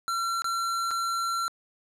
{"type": "tone with dropouts", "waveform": "square", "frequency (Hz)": 1360, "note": "F6", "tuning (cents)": -46, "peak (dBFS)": -27, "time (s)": [0.08, 1.48], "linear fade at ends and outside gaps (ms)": 0, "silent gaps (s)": [[0.42, 0.444], [0.908, 0.913]], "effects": ["low-pass 11000 Hz 12 dB/octave"]}